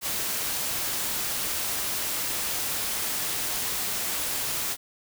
white noise, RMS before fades -29 dBFS, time 0.01-4.77 s, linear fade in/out 50 ms, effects none

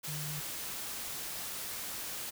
sine tone in noise, 150 Hz, D3, 37 cents sharp, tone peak -39 dBFS, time 0.07-0.41 s, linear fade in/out 20 ms, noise white, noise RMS -40 dBFS, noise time 0.03-2.31 s, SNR -2 dB, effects none

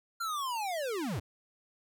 square linear sweep, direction down, 1396.9 to 75.8 Hz, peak -33 dBFS, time 0.2-1.2 s, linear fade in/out 10 ms, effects none

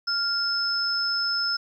sine tone pair together, 1396.9 / 5222 Hz, F6 / E8, 0 / -17 cents, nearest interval octave + major seventh, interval 2283 cents, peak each -28 / -24 dBFS, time 0.07-1.57 s, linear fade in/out 10 ms, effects 10-bit

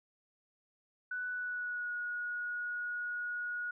sine tone with pitch glide, 1487 to 1451.4 Hz, F#6 to F#6, +8 to -34 cents, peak -35 dBFS, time 1.11-3.71 s, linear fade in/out 5 ms, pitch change -42 cents, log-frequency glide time 1.29-1.93 s, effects none

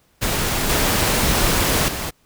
pink noise with level steps, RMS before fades -21 / -18 / -26 dBFS, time 0.21-2.11 s, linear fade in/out 20 ms, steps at 0.69 / 1.88 s, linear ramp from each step 5 ms, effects pink hiss -60 dBFS RMS until 2.25 s

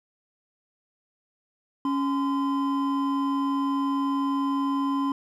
triangle tone pair together, 277.2 / 1026.8 Hz, C#4 / C6, 0 / -33 cents, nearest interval octave + major seventh, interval 2267 cents, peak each -22 / -27 dBFS, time 1.85-5.12 s, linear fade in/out 2 ms, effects none

